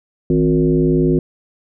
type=tone with frequency modulation; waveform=sine; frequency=260 Hz; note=C4; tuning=11 cents flat; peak=-11 dBFS; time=0.3-1.19 s; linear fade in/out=2 ms; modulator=100 Hz; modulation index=1.5; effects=none